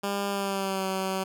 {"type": "tone with pitch glide", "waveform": "10% pulse", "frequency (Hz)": [200, 190.31], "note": ["G3", "F#3"], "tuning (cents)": [35, 49], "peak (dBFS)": -19, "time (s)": [0.03, 1.24], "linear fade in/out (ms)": 10, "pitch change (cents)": -86, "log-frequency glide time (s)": [0.29, 0.86], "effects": []}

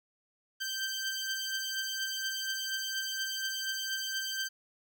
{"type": "beating tone pair", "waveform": "15% pulse", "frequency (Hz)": [1560, 1564.2], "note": ["G6", "G6"], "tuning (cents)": [-9, -4], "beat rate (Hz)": 4.2, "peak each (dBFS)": [-28, -32], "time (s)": [0.6, 4.49], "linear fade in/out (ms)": 20, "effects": []}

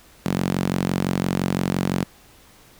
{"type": "tone with high-pass filter", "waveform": "sawtooth", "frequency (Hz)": 45.86, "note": "F#1", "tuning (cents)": -15, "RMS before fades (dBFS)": -23, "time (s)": [0.25, 2.04], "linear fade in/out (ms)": 10, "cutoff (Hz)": 180, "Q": 2.2, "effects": ["pink hiss -51 dBFS RMS until 2.79 s"]}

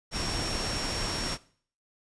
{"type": "tone in noise", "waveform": "sine", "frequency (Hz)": 5520, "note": "F8", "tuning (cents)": -21, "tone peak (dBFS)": -35, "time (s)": [0.11, 1.38], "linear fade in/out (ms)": 50, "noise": "pink", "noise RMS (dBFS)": -32, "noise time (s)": [0.11, 1.38], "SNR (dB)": -6, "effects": ["noise-tail reverb RT60 0.5 s tail -19 dB re dry", "resampled to 22050 Hz"]}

